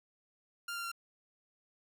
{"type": "tone with pitch steps", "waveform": "sawtooth", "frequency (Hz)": [1396.9, 1385.6, 1374.5], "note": ["F6", "F6", "F6"], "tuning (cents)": [0, -14, -28], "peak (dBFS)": -34, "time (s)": [0.68, 0.917], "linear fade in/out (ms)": 5, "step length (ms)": 79, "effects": []}